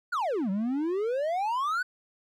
triangle exponential two-way sweep, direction down then up, 1529 to 185.3 to 1529 Hz, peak -24 dBFS, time 0.12-1.83 s, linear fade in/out 10 ms, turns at 0.5 s, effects none

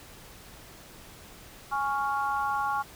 sine chord, Db major, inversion second, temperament equal, 830.6 / 1108.7 / 1396.9 Hz, Ab5 / Db6 / F6, 0 / 0 / 0 cents, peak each -29 / -30 / -33 dBFS, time 1.71-2.83 s, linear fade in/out 20 ms, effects pink hiss -49 dBFS RMS until 2.95 s

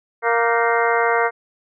harmonic tone with a mistuned harmonic, 233.1 Hz, A#3, in tune, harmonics 2 / 3 / 4 / 5 / 6 / 7 / 8 / 9, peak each -20 / -22 / -23 / -24 / -25 / -25 / -26 / -27 dBFS, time 0.22-1.31 s, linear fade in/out 50 ms, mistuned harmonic 7, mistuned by -92 cents, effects none

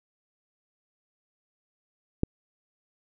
click, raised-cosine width 3 ms, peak -10 dBFS, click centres 2.234 s, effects none

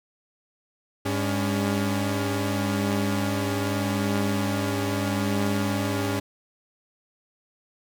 sawtooth tone cluster, 100.9 / 202.6 / 282.1 Hz, G#2 / G#3 / C#4, -49 / -43 / +30 cents, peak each -24 dBFS, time 1.05-6.2 s, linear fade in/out 10 ms, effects none

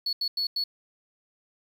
sine tone bursts at uneven times, 4399 Hz, C#8, 14 cents flat, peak -23 dBFS, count 4, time 0.06-0.13 / 0.21-0.28 / 0.37-0.47 / 0.56-0.64 s, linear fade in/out 5 ms, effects tanh soft clip ceiling -23 dBFS + 9-bit

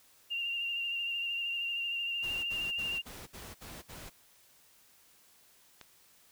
sine tone with vibrato, 2782 Hz, F7, 7 cents flat, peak -32 dBFS, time 0.3-3.02 s, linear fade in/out 20 ms, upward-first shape triangle, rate 13 Hz, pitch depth 34 cents each way
pink noise bursts, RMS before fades -47 dBFS, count 7, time 2.22-4.102 s, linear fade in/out 20 ms, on 220 ms, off 57 ms
click, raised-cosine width 0.2 ms, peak -30 dBFS, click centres 5.813 s
effects white hiss -63 dBFS RMS until 6.31 s

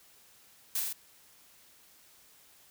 blue noise with echo, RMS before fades -31 dBFS, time 0.75-0.8 s, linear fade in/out 5 ms, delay 43 ms, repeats 3, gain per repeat -2 dB, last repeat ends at 0.929 s, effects white hiss -60 dBFS RMS until 2.7 s

